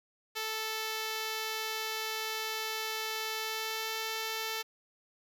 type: tone with pitch glide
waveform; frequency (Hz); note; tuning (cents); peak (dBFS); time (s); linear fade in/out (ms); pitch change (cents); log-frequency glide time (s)
5% pulse; 439.5 to 442.6; A4 to A4; -2 to +10; -22; 0.35-4.63; 20; +12; 3.4-3.93
effects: none